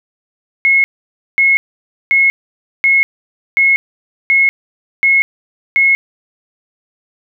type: tone bursts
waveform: sine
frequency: 2173 Hz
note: C#7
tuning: 35 cents flat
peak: -7 dBFS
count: 8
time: 0.65-5.95 s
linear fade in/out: 0 ms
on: 190 ms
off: 540 ms
effects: none